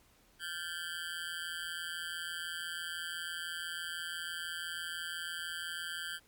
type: tone with amplitude modulation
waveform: 25% pulse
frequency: 1568 Hz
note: G6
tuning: in tune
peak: -30 dBFS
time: 0.39-6.2 s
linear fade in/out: 50 ms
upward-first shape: sine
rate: 166 Hz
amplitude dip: 95%
effects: pink hiss -66 dBFS RMS until 6.27 s + MP3 96 kbps